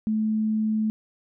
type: tone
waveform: sine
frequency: 217 Hz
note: A3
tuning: 24 cents flat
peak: -21 dBFS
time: 0.07-0.9 s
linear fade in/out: 0 ms
effects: none